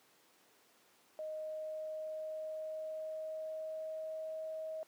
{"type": "tone with pitch glide", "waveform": "sine", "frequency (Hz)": [622.3, 633.5], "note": ["D#5", "D#5"], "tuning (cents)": [0, 31], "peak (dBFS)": -39, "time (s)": [1.19, 4.83], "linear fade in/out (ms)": 0, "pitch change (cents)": 31, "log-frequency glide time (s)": [1.36, 4.39], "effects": ["pink hiss -67 dBFS RMS until 4.87 s", "high-pass 300 Hz 12 dB/octave"]}